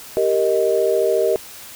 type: chord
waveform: sine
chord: Eb major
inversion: first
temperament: equal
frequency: 392 / 466.2 / 622.3 Hz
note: G4 / Bb4 / Eb5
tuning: 0 / 0 / 0 cents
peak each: -19 dBFS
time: 0.17-1.36 s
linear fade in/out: 0 ms
effects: white hiss -38 dBFS RMS until 1.75 s